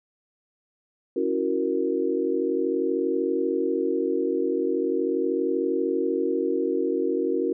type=chord; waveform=sine; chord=F# dominant seventh; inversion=second; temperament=equal; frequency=277.2 / 329.6 / 370 / 466.2 Hz; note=C#4 / E4 / F#4 / A#4; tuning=0 / 0 / 0 / 0 cents; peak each=-29 / -28 / -26 / -27 dBFS; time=1.16-7.53 s; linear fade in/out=5 ms; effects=none